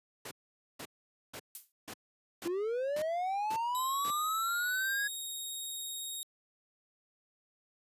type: noise bursts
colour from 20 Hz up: pink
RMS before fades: -43 dBFS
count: 8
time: 0.25-4.106 s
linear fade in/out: 5 ms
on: 62 ms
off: 480 ms
type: noise with exponential decay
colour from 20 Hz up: violet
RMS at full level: -37 dBFS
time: 1.55-1.72 s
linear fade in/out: 1 ms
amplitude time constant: 35 ms
type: linear sweep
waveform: triangle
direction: up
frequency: 329.6 to 1676 Hz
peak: -29 dBFS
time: 2.45-5.08 s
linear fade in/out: 10 ms
type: tone with pitch glide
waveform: 10% pulse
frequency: 3857 to 3747 Hz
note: B7 to A#7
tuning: -42 to +8 cents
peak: -31 dBFS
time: 3.75-6.23 s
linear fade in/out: 0 ms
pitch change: -50 cents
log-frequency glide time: 4.59-5.06 s
effects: high-pass 150 Hz 12 dB/octave + resampled to 32000 Hz